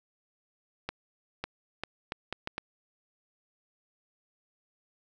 accelerating click train, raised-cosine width 0.3 ms, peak -17 dBFS, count 7, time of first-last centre 0.89-2.581 s, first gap 550 ms, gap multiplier 0.72, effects none

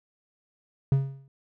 triangle tone with exponential decay, 136.1 Hz, C#3, 31 cents flat, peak -14 dBFS, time 0.92-1.28 s, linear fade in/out 2 ms, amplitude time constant 78 ms, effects none

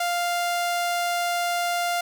sawtooth tone, 698.5 Hz, F5, in tune, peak -19 dBFS, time 0-2.01 s, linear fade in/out 5 ms, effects none

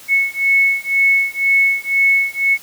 sine beating tone pair, 2200 / 2202 Hz, C#7 / C#7, -14 / -12 cents, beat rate 2 Hz, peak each -15 dBFS, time 0.08-2.58 s, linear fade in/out 50 ms, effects white hiss -40 dBFS RMS until 2.62 s

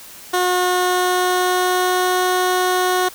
15% pulse tone with pitch glide, 361.9 to 365.7 Hz, F#4 to F#4, -38 to -20 cents, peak -9 dBFS, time 0.33-3.09 s, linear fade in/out 10 ms, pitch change +18 cents, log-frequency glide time 0.64-2.24 s, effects white hiss -39 dBFS RMS until 3.14 s

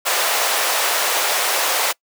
pink high-pass noise, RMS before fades -19 dBFS, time 0.05-1.93 s, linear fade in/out 20 ms, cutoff 530 Hz, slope 24 dB/octave, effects noise-tail reverb RT60 0.1 s tail -24 dB re dry

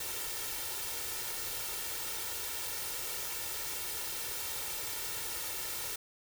white noise with comb filter, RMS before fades -38 dBFS, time 0-5.96 s, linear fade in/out 5 ms, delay 2.2 ms, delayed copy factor +0.65, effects none

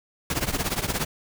pink noise with tremolo, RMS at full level -23 dBFS, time 0.3-1.05 s, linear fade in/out 2 ms, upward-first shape triangle, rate 17 Hz, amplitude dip 90%, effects none

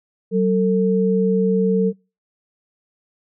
sine tone pair together, 188.98 / 450 Hz, F#3 / A4, +37 / +39 cents, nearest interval octave + minor third, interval 1502 cents, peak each -17 dBFS, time 0.31-1.93 s, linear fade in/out 50 ms, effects noise-tail reverb RT60 0.3 s tail -24 dB re dry

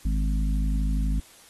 harmonic tone, 52.2 Hz, G#1, 10 cents sharp, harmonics 1 / 3 / 4 / 5, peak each -22 / -32 / -34 / -36 dBFS, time 0.05-1.2 s, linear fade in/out 5 ms, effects white hiss -52 dBFS RMS until 1.49 s + AAC 32 kbps

